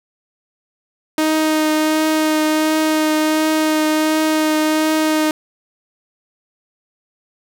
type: tone with vibrato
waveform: sawtooth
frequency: 311.1 Hz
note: D#4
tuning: in tune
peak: -10 dBFS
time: 1.18-5.31 s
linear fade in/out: 2 ms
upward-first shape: triangle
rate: 1.4 Hz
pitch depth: 14 cents each way
effects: none